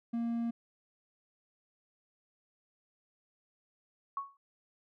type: tone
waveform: triangle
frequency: 233.1 Hz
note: A#3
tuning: in tune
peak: -29 dBFS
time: 0.13-0.51 s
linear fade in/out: 10 ms
type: tone with exponential decay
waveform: sine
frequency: 1108.7 Hz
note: C#6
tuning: in tune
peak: -30 dBFS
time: 4.17-4.37 s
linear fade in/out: 2 ms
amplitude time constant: 43 ms
effects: none